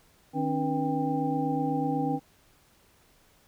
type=tone cluster; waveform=sine; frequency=155.2 / 268.5 / 296.6 / 486.3 / 792 Hz; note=D#3 / C4 / D4 / B4 / G5; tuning=-4 / +45 / +17 / -27 / +18 cents; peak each=-33 / -29 / -33 / -35 / -31 dBFS; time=0.33-2.2 s; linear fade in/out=50 ms; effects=pink hiss -62 dBFS RMS until 3.47 s